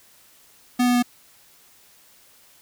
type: tone with pitch steps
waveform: square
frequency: 246.9 / 245.3 / 243.8 Hz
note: B3 / B3 / B3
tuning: 0 / -12 / -22 cents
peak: -17 dBFS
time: 0.79-1.027 s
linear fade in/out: 10 ms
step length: 79 ms
effects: white hiss -54 dBFS RMS until 2.61 s